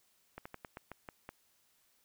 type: slowing click train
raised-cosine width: 0.5 ms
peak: -29 dBFS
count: 8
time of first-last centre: 0.38-1.291 s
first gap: 75 ms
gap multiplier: 1.18
effects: white hiss -72 dBFS RMS until 2.04 s